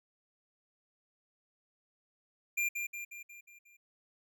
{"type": "tone with echo", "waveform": "square", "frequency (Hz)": 2391, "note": "D7", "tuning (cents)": 30, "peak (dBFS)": -30, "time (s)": [2.57, 2.69], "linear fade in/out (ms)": 10, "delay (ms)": 180, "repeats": 6, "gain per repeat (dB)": -5, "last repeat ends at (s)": 3.77, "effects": []}